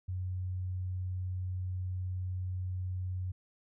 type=tone; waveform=sine; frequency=91.9 Hz; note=F#2; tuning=11 cents flat; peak=-33 dBFS; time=0.08-3.32 s; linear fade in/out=10 ms; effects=none